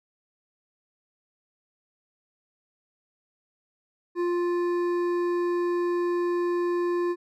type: tone with hard clipping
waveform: triangle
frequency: 350 Hz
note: F4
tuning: 4 cents sharp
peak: -25 dBFS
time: 4.15-7.16 s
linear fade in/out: 50 ms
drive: 13 dB
effects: none